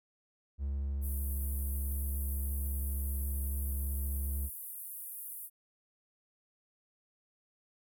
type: tone with vibrato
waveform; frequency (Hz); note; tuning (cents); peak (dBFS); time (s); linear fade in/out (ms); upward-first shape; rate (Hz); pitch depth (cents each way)
triangle; 69.3; C#2; 0; -30; 0.58-4.5; 50; sine; 13; 9
type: band-pass noise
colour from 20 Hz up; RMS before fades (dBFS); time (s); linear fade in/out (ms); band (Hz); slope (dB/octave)
white; -44; 1.01-5.5; 50; 10000 to 16000; 48
effects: none